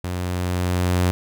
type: tone with level ramp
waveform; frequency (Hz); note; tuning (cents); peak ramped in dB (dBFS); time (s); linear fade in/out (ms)
sawtooth; 90; F#2; -47; -21 to -12; 0.04-1.11; 0
effects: none